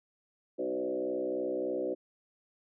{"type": "tone with frequency modulation", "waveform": "sine", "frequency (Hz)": 440, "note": "A4", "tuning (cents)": 0, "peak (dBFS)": -30, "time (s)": [0.58, 1.95], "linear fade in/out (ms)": 20, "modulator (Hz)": 63.4, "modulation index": 2.3, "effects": []}